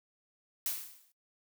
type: noise with exponential decay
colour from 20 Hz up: blue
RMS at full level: -31 dBFS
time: 0.66-1.12 s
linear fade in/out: 2 ms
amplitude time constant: 98 ms
effects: noise-tail reverb RT60 0.1 s tail -19 dB re dry